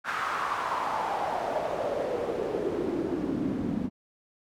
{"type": "noise with band-pass filter sweep", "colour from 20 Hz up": "pink", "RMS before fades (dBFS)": -30, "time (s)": [0.04, 3.9], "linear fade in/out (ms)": 50, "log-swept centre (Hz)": [1400, 220], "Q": 3.7, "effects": []}